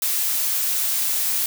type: noise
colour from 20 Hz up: blue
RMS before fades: -22 dBFS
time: 0.02-1.46 s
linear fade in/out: 2 ms
effects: none